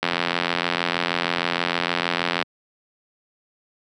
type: click train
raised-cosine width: 0.3 ms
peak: -4 dBFS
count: 208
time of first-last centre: 0.03-2.426 s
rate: 86.4 Hz
effects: high-pass 150 Hz 12 dB/octave